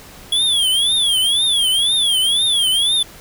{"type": "tone with vibrato", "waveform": "square", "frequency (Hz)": 3332, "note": "G#7", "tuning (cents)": 5, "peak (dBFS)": -14, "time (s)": [0.32, 3.03], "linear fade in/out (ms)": 5, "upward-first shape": "triangle", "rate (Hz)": 2, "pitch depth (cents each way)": 190, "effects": ["pink hiss -40 dBFS RMS until 3.2 s"]}